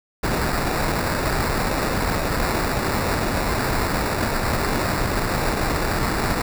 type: noise with sample-and-hold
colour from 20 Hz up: pink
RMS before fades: -22 dBFS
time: 0.23-6.42 s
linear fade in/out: 5 ms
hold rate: 3150 Hz
effects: none